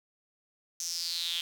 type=tone with high-pass filter sweep; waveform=sawtooth; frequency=170 Hz; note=F3; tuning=46 cents flat; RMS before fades=-34 dBFS; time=0.8-1.41 s; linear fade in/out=2 ms; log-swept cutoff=6100 to 3200 Hz; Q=6.8; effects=none